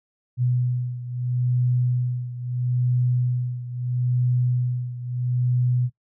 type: beating tone pair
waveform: sine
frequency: 123.8 / 124.56 Hz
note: B2 / B2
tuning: +5 / +15 cents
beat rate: 0.76 Hz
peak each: -22 / -26 dBFS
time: 0.37-5.9 s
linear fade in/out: 50 ms
effects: noise-tail reverb RT60 0.1 s tail -18 dB re dry